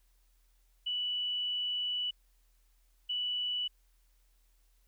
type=tone bursts at uneven times; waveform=sine; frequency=2960 Hz; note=F#7; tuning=in tune; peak=-31 dBFS; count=2; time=0.86-2.11 / 3.09-3.68 s; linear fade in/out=10 ms; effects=added 41 Hz sine -65 dBFS peak until 4.87 s + white hiss -75 dBFS RMS until 4.87 s